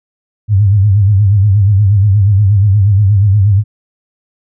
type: tone with vibrato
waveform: sine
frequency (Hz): 100.7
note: G2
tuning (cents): +47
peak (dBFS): -5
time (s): 0.48-3.64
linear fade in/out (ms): 50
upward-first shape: sine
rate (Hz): 8.4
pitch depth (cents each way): 110
effects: none